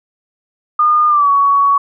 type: tone with pitch glide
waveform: sine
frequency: 1217 to 1122.5 Hz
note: D#6 to C#6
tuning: -39 to +21 cents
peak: -8 dBFS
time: 0.79-1.78 s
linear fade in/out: 5 ms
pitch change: -140 cents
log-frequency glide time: 1.08-1.3 s
effects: none